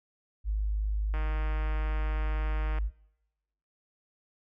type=tone; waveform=sine; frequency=51.91 Hz; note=G#1; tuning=in tune; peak=-26 dBFS; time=0.44-2.91 s; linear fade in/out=50 ms
type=click train; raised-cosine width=0.5 ms; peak=-26 dBFS; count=256; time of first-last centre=1.14-2.785 s; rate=155 Hz
effects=noise-tail reverb RT60 1.0 s tail -25 dB re dry